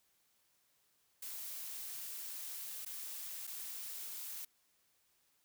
blue noise with dropouts, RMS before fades -45 dBFS, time 1.22-4.45 s, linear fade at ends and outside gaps 5 ms, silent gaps 2.85-2.861 / 3.47-3.474 s, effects white hiss -75 dBFS RMS until 5.44 s

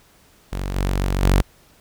sawtooth tone with level steps, 47.05 Hz, F#1, 30 cents sharp, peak -20 / -15 / -9 dBFS, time 0.52-1.42 s, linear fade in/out 10 ms, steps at 0.75 / 1.22 s, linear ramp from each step 20 ms, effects pink hiss -54 dBFS RMS until 1.8 s

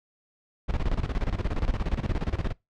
brown noise with tremolo, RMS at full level -24 dBFS, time 0.68-2.53 s, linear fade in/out 20 ms, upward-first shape square, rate 17 Hz, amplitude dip 80%, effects noise-tail reverb RT60 0.2 s tail -23 dB re dry + low-pass 4000 Hz 12 dB/octave

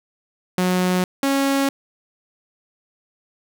sawtooth tone pair in turn, 182.3 / 275 Hz, F#3 / C#4, -25 / -14 cents, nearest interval perfect fifth, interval 711 cents, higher second, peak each -13 dBFS, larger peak neither, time 0.58-1.04 / 1.23-1.69 s, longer neither, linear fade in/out 2 ms, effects none

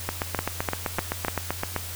two click trains, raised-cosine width 0.5 ms, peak -9 / -10 dBFS, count 4 / 14, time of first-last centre 0.39-1.283 / 0.09-1.763 s, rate 3.36 / 7.77 Hz, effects added 88 Hz sine -37 dBFS peak until 1.95 s + white hiss -37 dBFS RMS until 1.95 s

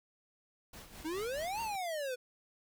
pink noise with tremolo, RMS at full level -49 dBFS, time 0.73-1.76 s, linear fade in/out 5 ms, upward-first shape sine, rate 4.8 Hz, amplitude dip 60%
square exponential two-way sweep, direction up then down, 299.3 to 932.3 to 487.2 Hz, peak -36 dBFS, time 1.04-2.16 s, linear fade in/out 20 ms, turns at 1.61 s
effects none

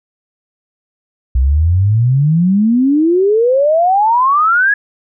sine exponential sweep, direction up, 61 to 1700 Hz, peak -8 dBFS, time 1.35-4.74 s, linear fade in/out 5 ms, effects none

